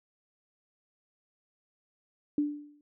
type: tone with exponential decay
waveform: sine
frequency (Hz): 293.7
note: D4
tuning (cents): 0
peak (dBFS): -22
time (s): 2.38-2.81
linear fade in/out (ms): 2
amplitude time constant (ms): 93
effects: none